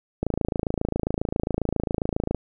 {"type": "click train", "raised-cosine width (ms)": 2, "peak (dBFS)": -10, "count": 59, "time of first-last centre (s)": [0.23, 2.347], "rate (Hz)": 27.4, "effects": []}